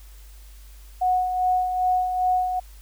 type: tone with tremolo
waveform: sine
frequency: 734 Hz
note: F#5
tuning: 14 cents flat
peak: -17 dBFS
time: 1.01-2.6 s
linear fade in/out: 10 ms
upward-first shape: sine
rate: 2.5 Hz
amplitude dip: 50%
effects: added 50 Hz sine -42 dBFS peak until 2.81 s + white hiss -54 dBFS RMS until 2.81 s